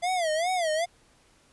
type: tone with vibrato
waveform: square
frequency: 678 Hz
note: E5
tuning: 49 cents sharp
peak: -25 dBFS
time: 0.02-0.86 s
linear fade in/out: 20 ms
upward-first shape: sine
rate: 2.5 Hz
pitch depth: 170 cents each way
effects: pink hiss -61 dBFS RMS until 1.52 s + resampled to 24000 Hz